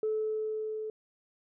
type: tone with level ramp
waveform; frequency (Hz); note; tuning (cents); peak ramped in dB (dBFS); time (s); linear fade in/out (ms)
sine; 433.6; A4; -25; -26 to -34; 0.03-0.9; 2
effects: tanh soft clip ceiling -23 dBFS